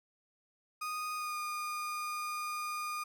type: tone with pitch glide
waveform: 35% pulse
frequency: 1239 to 1219.1 Hz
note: D#6 to D#6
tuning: -8 to -36 cents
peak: -34 dBFS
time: 0.81-3.04 s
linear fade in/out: 10 ms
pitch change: -28 cents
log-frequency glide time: 1.15-1.37 s
effects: none